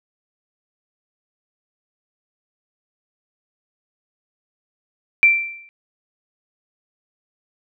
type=tone with exponential decay; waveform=sine; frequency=2349 Hz; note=D7; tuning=in tune; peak=-6 dBFS; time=5.23-5.69 s; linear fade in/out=0 ms; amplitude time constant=100 ms; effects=none